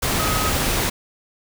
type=tone in noise; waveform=sine; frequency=1266 Hz; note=D#6; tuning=30 cents sharp; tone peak=-25 dBFS; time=0.19-0.5 s; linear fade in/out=10 ms; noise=pink; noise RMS=-21 dBFS; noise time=0.02-0.9 s; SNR=-7 dB; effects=none